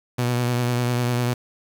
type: tone with vibrato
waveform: sawtooth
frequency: 122.1 Hz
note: B2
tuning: 19 cents flat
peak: -16 dBFS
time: 0.18-1.34 s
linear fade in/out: 10 ms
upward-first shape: triangle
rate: 10 Hz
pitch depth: 38 cents each way
effects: 7-bit